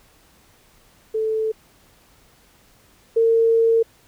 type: tone pair in turn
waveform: sine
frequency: 439 / 455.4 Hz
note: A4 / A#4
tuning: -4 / -40 cents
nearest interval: minor second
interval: 64 cents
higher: second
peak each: -19 / -13 dBFS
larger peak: second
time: 1.14-1.52 / 3.16-3.83 s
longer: second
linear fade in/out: 10 ms
effects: pink hiss -55 dBFS RMS until 4.07 s